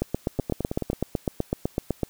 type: two click trains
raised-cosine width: 2 ms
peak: -14 / -10 dBFS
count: 6 / 17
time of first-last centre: 0.39-0.931 / 0.02-2.033 s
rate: 9.24 / 7.95 Hz
effects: white hiss -55 dBFS RMS until 2.09 s